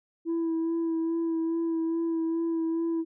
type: tone with vibrato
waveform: sine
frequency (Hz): 329.6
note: E4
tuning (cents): 0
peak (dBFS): -23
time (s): 0.25-3.05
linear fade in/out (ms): 50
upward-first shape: sine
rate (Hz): 2.4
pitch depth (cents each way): 20
effects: tanh soft clip ceiling -24 dBFS